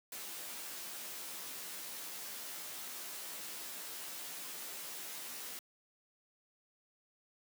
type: noise with comb filter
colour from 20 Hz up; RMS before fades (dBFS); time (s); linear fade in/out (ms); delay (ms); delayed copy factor
white; -45; 0.12-5.59; 2; 14; -0.8
effects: high-pass 200 Hz 12 dB/octave